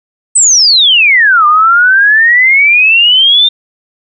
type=exponential two-way sweep; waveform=sine; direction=down then up; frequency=8372 to 1190 to 3647 Hz; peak=-3 dBFS; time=0.35-3.49 s; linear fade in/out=10 ms; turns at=1.46 s; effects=none